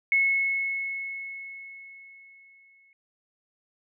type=tone with exponential decay; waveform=sine; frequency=2189 Hz; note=C#7; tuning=22 cents flat; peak=-18 dBFS; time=0.12-2.93 s; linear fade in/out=1 ms; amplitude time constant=610 ms; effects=none